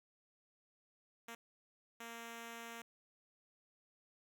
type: tone bursts at uneven times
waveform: 5% pulse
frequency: 231.6 Hz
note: A#3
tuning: 11 cents flat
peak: -36 dBFS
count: 2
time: 1.28-1.35 / 2-2.82 s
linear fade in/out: 5 ms
effects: none